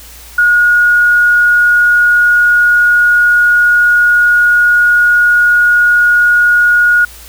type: tone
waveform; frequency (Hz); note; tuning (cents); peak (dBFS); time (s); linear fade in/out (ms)
sine; 1443; F#6; -44; -5; 0.38-7.05; 5
effects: added 58 Hz sine -36 dBFS peak until 7.28 s + white hiss -35 dBFS RMS until 7.28 s